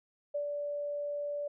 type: tone with ADSR envelope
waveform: sine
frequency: 581 Hz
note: D5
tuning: 19 cents flat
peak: -30 dBFS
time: 0.34-1.48 s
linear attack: 12 ms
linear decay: 97 ms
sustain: -3 dB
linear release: 7 ms
effects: none